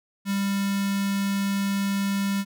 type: tone with notch filter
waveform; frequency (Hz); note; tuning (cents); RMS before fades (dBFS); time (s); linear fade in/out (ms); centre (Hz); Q
square; 198.1; G3; +18; -25; 0.25-2.45; 50; 530; 0.61
effects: none